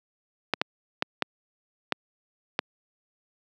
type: clicks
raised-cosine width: 0.3 ms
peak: -6 dBFS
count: 6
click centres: 0.537 / 0.615 / 1.024 / 1.223 / 1.923 / 2.591 s
effects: high-pass 200 Hz 12 dB/octave